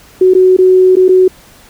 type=tone with dropouts; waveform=sine; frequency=371.2 Hz; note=F#4; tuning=6 cents sharp; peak=-3 dBFS; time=0.21-1.28 s; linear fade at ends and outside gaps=5 ms; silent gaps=0.338-0.349 / 0.567-0.586 / 0.956-0.967 / 1.083-1.09 s; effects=pink hiss -41 dBFS RMS until 1.69 s